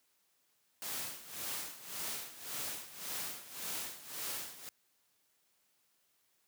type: noise with tremolo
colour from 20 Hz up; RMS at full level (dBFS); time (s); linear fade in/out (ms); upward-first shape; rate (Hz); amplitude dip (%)
white; -39; 0.82-4.69; 0; sine; 1.8; 80
effects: white hiss -75 dBFS RMS until 6.47 s + high-pass 100 Hz 12 dB/octave